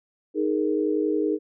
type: chord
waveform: sine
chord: D# suspended fourth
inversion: none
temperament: equal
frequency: 311.1 / 415.3 / 466.2 Hz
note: D#4 / G#4 / A#4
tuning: 0 / 0 / 0 cents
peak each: -24 / -25 / -28 dBFS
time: 0.34-1.39 s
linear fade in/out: 50 ms
effects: none